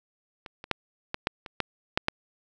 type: clicks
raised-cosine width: 0.3 ms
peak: -24 / -24 / -8 / -13 / -8 / -23 / -9 / -6 / -7 dBFS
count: 9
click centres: 0.462 / 0.641 / 0.713 / 1.144 / 1.271 / 1.462 / 1.603 / 1.975 / 2.084 s
effects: none